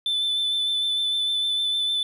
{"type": "tone with vibrato", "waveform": "sine", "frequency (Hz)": 3520, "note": "A7", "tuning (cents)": 0, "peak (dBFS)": -19, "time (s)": [0.06, 2.03], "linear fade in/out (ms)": 2, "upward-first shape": "sine", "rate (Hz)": 6.6, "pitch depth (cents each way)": 18, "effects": ["tanh soft clip ceiling -20 dBFS", "10-bit"]}